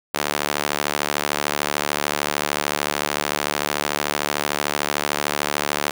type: tone with high-pass filter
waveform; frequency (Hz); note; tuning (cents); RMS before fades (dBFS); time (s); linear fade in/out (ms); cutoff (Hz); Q
sawtooth; 73.42; D2; 0; -24; 0.14-5.91; 5; 530; 0.5
effects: none